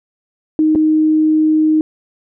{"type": "tone with dropouts", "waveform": "sine", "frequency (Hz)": 311.1, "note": "D#4", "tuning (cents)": 0, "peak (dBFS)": -9, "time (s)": [0.59, 1.81], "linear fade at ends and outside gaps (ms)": 1, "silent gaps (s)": [0.751, 0.757], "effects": []}